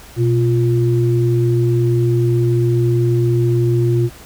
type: tone pair together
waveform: sine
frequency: 122.47 / 349.2 Hz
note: B2 / F4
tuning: -14 / 0 cents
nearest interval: octave + tritone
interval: 1814 cents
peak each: -13 / -17 dBFS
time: 0.16-4.1 s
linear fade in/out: 50 ms
effects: added 60 Hz sine -43 dBFS peak until 4.25 s + pink hiss -40 dBFS RMS until 4.25 s